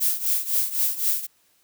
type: noise with tremolo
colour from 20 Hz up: violet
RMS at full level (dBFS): -20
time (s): 0-1.27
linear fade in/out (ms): 20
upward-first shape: triangle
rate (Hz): 3.9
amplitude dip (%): 85
effects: white hiss -63 dBFS RMS until 1.63 s